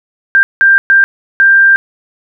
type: tone bursts at uneven times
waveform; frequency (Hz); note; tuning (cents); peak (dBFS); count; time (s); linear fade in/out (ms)
sine; 1585; G6; +19; -3; 4; 0.35-0.43 / 0.61-0.78 / 0.9-1.04 / 1.4-1.76; 0
effects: none